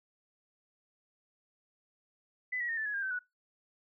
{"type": "tone with pitch steps", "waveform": "sine", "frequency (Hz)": [2004, 1917.9, 1835.6, 1756.7, 1681.3, 1609.1, 1539.9, 1473.8], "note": ["B6", "A#6", "A#6", "A6", "G#6", "G6", "G6", "F#6"], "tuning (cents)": [25, 49, -27, -3, 21, 45, -31, -7], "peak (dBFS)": -32, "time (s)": [2.52, 3.192], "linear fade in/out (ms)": 10, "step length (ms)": 84, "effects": ["noise-tail reverb RT60 0.2 s tail -21 dB re dry"]}